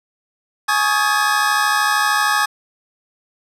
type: tone cluster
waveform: square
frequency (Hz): 839 / 1117 / 1250 / 1642 / 1715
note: G#5 / C#6 / D#6 / G#6 / A6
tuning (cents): +17 / +13 / +8 / -20 / -45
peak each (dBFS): -22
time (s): 0.68-2.46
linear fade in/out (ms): 10
effects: low-pass 12000 Hz 12 dB/octave